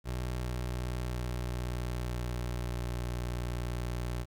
25% pulse tone with pitch glide, 61.74 to 60.33 Hz, B1 to B1, 0 to -40 cents, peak -29 dBFS, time 0.04-4.26 s, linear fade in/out 50 ms, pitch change -40 cents, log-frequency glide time 0.19-3.03 s, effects 10-bit

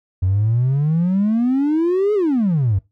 triangle exponential two-way sweep, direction up then down, 89.8 to 430.1 to 89.8 Hz, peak -11 dBFS, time 0.22-2.79 s, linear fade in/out 10 ms, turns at 2.14 s, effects noise-tail reverb RT60 0.2 s tail -21 dB re dry + tanh soft clip ceiling -10 dBFS

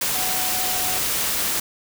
sine tone in noise, 740 Hz, F#5, in tune, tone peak -31 dBFS, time 0.15-0.98 s, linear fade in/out 5 ms, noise white, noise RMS -23 dBFS, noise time 0.01-1.6 s, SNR -11 dB, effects none

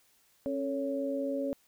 sine tone cluster, 272.9 / 443.1 / 559 Hz, C#4 / A4 / C#5, -27 / +12 / +14 cents, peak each -33 / -40 / -33 dBFS, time 0.46-1.53 s, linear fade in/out 0 ms, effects white hiss -67 dBFS RMS until 1.67 s

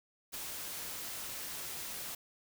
white noise with ADSR envelope, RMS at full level -40 dBFS, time 0.32-2.15 s, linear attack 26 ms, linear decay 11 ms, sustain -2 dB, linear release 5 ms, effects none

